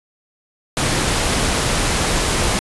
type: noise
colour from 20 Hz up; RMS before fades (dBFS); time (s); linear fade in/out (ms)
pink; -18; 0.77-2.59; 0
effects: resampled to 24000 Hz